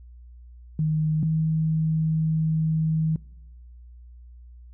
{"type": "tone pair in turn", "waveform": "sine", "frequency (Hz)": [155.56, 158.65], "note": ["D#3", "D#3"], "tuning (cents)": [0, 34], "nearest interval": "unison", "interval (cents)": 34, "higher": "second", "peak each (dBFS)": [-20, -20], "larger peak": "neither", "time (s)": [[0.79, 1.23], [1.23, 3.16]], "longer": "second", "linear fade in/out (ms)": 2, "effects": ["noise-tail reverb RT60 0.9 s tail -22 dB re dry", "added 60 Hz sine -43 dBFS peak until 4.73 s"]}